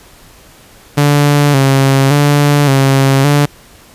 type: tone with vibrato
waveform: sawtooth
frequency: 140.3 Hz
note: C#3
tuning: 21 cents sharp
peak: -3 dBFS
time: 0.97-3.46 s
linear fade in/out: 10 ms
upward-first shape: square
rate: 0.88 Hz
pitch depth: 57 cents each way
effects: pink hiss -41 dBFS RMS until 3.94 s + resampled to 32000 Hz